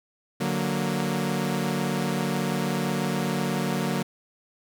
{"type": "chord", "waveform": "sawtooth", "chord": "D augmented", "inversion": "none", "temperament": "equal", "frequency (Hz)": [146.83, 185, 233.1], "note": ["D3", "F#3", "A#3"], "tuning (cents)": [0, 0, 0], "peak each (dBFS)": [-26, -24, -25], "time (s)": [0.4, 4.03], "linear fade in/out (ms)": 10, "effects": []}